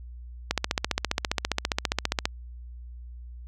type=click train; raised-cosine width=0.2 ms; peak=-6 dBFS; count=27; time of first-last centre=0.51-2.255 s; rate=14.9 Hz; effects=added 60 Hz sine -39 dBFS peak until 3.47 s